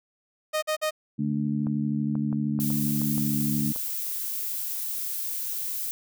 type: tone bursts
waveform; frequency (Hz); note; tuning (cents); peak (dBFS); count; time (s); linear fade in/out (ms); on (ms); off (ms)
sawtooth; 619; D#5; -9; -20; 3; 0.53-0.909; 20; 95; 47
type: harmonic tone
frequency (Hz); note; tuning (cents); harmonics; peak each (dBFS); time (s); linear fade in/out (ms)
72.9; D2; -12; 2 / 3 / 4; -29 / -26 / -32; 1.18-3.73; 20
type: clicks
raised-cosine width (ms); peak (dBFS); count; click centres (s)
1; -26; 8; 1.669 / 2.154 / 2.328 / 2.59 / 2.704 / 3.017 / 3.18 / 3.761
type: noise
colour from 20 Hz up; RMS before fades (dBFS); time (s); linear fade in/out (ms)
violet; -31; 2.6-5.91; 0
effects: none